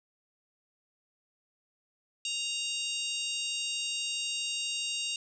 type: harmonic tone with a mistuned harmonic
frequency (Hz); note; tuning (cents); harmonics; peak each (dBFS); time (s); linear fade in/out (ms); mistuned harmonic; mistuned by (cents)
932.3; A#5; 0; 3 / 4 / 5 / 6 / 7 / 8 / 9; -34 / -38 / -42 / -43 / -44 / -42 / -44; 2.25-5.16; 2; 9; -17
effects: none